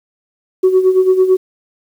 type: tone with tremolo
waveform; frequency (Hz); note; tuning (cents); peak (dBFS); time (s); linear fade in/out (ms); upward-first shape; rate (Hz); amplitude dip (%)
sine; 373.6; F#4; +17; -4; 0.63-1.37; 10; sine; 9; 70
effects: tanh soft clip ceiling -3 dBFS + 7-bit